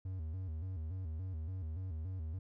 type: tone with vibrato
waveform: triangle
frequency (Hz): 86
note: F2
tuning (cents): -26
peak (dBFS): -36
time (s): 0.05-2.39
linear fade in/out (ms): 5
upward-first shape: square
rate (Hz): 3.5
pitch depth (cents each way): 150
effects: none